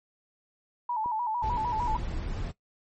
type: tone with vibrato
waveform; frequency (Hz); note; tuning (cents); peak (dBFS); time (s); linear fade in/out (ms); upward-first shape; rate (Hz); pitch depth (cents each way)
sine; 918; A#5; -27; -27; 0.89-1.97; 5; square; 6.6; 89
type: clicks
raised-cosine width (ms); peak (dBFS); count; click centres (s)
2; -29; 2; 1.06 / 1.443
type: noise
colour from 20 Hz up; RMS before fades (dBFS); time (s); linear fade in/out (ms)
brown; -33; 1.42-2.52; 20
effects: noise-tail reverb RT60 0.1 s tail -17 dB re dry + MP3 32 kbps